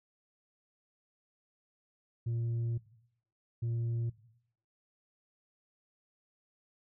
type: tone bursts at uneven times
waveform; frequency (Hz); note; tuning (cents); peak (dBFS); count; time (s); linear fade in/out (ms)
sine; 116.54; A#2; 0; -28; 2; 2.26-2.78 / 3.62-4.1; 10
effects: noise-tail reverb RT60 0.7 s tail -18 dB re dry + tanh soft clip ceiling -30 dBFS